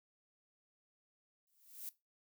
violet noise with exponential growth, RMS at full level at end -42 dBFS, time 1.47-1.89 s, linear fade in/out 1 ms, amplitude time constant 90 ms, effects noise-tail reverb RT60 0.2 s tail -17 dB re dry

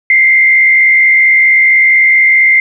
sine tone with frequency modulation, 2093 Hz, C7, in tune, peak -4 dBFS, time 0.1-2.6 s, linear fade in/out 2 ms, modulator 64.4 Hz, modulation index 0.81, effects none

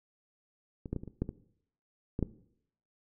clicks, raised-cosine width 3 ms, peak -27 / -20 / -22 / -30 / -30 / -17 / -24 / -19 / -15 dBFS, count 9, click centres 0.858 / 0.93 / 0.963 / 1.035 / 1.077 / 1.22 / 1.291 / 2.191 / 2.227 s, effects noise-tail reverb RT60 0.7 s tail -18 dB re dry

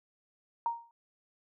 sine tone with exponential decay, 932.3 Hz, A#5, in tune, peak -25 dBFS, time 0.66-0.91 s, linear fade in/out 1 ms, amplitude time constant 54 ms, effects none

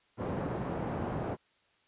pink band-pass noise, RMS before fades -35 dBFS, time 0.17-1.37 s, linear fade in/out 50 ms, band 100 to 860 Hz, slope 12 dB/octave, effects white hiss -69 dBFS RMS until 1.87 s + resampled to 8000 Hz

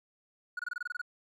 triangle tone bursts, 1456 Hz, F#6, 28 cents flat, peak -30 dBFS, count 10, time 0.57-1.016 s, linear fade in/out 5 ms, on 23 ms, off 24 ms, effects tanh soft clip ceiling -27 dBFS

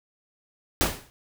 pink noise with exponential decay, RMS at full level -19 dBFS, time 0.81-1.1 s, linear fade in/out 0 ms, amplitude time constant 61 ms, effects none

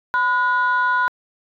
sine tone pair together, 1003.3 / 1450 Hz, B5 / F#6, +27 / -35 cents, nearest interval tritone, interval 638 cents, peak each -17 dBFS, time 0.14-1.08 s, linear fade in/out 0 ms, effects tanh soft clip ceiling -11 dBFS

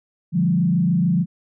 sine tone with frequency modulation, 174.6 Hz, F3, in tune, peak -15 dBFS, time 0.32-1.26 s, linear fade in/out 50 ms, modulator 26.8 Hz, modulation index 1, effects none

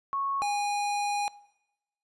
sine / square tone pair in turn, 1102 / 819.6 Hz, C#6 / G#5, -11 / -23 cents, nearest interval perfect fourth, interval 512 cents, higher first, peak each -27 dBFS, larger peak neither, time 0.13-0.42 / 0.42-1.28 s, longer second, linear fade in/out 0 ms, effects noise-tail reverb RT60 0.9 s tail -21 dB re dry + resampled to 24000 Hz

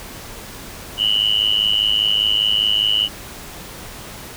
sine tone with amplitude modulation, 2956 Hz, F#7, 2 cents flat, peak -10 dBFS, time 0.97-3.09 s, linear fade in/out 50 ms, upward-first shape sine, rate 105 Hz, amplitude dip 100%, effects pink hiss -35 dBFS RMS until 4.36 s

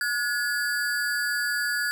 square ring-modulated tone, 1568 Hz, G6, in tune, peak -22 dBFS, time 0.01-1.91 s, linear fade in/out 0 ms, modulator 122 Hz, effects none

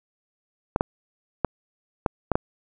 clicks, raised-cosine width 1 ms, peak -6 dBFS, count 6, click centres 0.761 / 0.809 / 1.447 / 2.062 / 2.317 / 2.355 s, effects none

